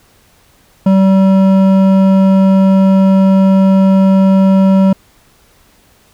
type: tone with hard clipping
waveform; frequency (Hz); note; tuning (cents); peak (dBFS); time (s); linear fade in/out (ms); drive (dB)
triangle; 192.1; G3; -35; -7; 0.86-4.93; 5; 14
effects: pink hiss -49 dBFS RMS until 6.13 s